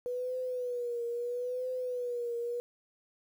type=tone with vibrato; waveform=sine; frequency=490 Hz; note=B4; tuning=14 cents flat; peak=-32 dBFS; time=0.06-2.6 s; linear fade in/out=0 ms; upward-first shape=triangle; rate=0.76 Hz; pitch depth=74 cents each way; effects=10-bit